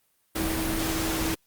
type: tone in noise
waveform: sine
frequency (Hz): 322.7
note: E4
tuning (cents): -37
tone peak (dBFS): -29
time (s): 0.35-1.35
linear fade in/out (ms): 10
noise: pink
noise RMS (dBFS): -29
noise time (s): 0.35-1.35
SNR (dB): -3
effects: white hiss -69 dBFS RMS until 1.46 s + Opus 32 kbps